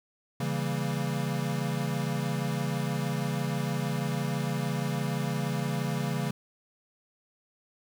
square chord, C# diminished seventh, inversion none, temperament equal, 138.59 / 164.81 / 196 / 233.1 Hz, C#3 / E3 / G3 / Bb3, 0 / 0 / 0 / 0 cents, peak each -32 / -34 / -37 / -37 dBFS, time 0.4-6.31 s, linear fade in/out 5 ms, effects 10-bit

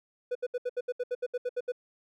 triangle tone bursts, 493.9 Hz, B4, in tune, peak -26 dBFS, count 13, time 0.31-1.721 s, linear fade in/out 10 ms, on 43 ms, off 71 ms, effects none

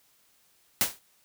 white noise with exponential decay, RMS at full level -20 dBFS, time 0.81-0.99 s, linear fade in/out 0 ms, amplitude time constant 38 ms, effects white hiss -65 dBFS RMS until 1.24 s

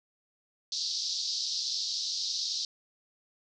pink band-pass noise, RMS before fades -33 dBFS, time 0.72-2.65 s, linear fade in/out 2 ms, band 4000 to 5600 Hz, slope 48 dB/octave, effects none

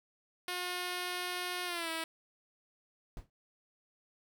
5% pulse tone with pitch glide, 359.1 to 325.5 Hz, F4 to E4, +48 to -22 cents, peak -24 dBFS, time 0.48-2.04 s, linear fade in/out 2 ms, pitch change -170 cents, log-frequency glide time 1.65-1.9 s
brown noise with exponential decay, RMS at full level -40 dBFS, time 3.17-3.3 s, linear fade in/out 1 ms, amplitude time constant 27 ms
effects none

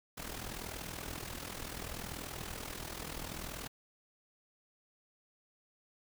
pink noise with amplitude modulation, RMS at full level -40 dBFS, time 0.17-3.68 s, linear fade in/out 10 ms, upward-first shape sine, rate 40.7 Hz, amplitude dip 70%, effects none

